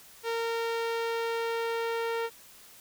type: tone with low-pass filter sweep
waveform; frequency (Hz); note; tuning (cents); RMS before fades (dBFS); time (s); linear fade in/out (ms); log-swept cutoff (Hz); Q
sawtooth; 460; A#4; -23; -31; 0.23-2.3; 50; 4900 to 3100; 0.79
effects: white hiss -53 dBFS RMS until 2.8 s